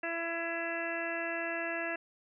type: harmonic tone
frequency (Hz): 334.7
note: E4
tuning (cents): +26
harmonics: 1 / 2 / 3 / 4 / 5 / 6 / 7 / 8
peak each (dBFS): -41 / -38 / -48 / -45 / -38 / -42 / -50 / -41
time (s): 0.03-1.96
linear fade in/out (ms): 5
effects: none